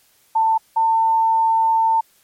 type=tone pair in turn; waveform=sine; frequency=891 / 898.2 Hz; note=A5 / A5; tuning=+22 / +35 cents; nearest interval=unison; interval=13 cents; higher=second; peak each=-13 dBFS; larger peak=neither; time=0.35-0.58 / 0.76-2.01 s; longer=second; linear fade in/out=10 ms; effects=white hiss -57 dBFS RMS until 2.23 s + MP3 64 kbps